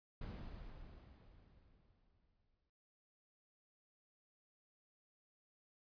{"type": "noise with exponential decay", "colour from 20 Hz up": "brown", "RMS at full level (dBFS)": -45, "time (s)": [0.21, 2.7], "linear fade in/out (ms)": 5, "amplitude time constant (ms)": 540, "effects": ["noise-tail reverb RT60 0.8 s tail -26 dB re dry", "resampled to 11025 Hz"]}